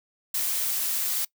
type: noise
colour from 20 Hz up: blue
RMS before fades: -27 dBFS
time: 0.34-1.25 s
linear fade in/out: 5 ms
effects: noise-tail reverb RT60 0.1 s tail -22 dB re dry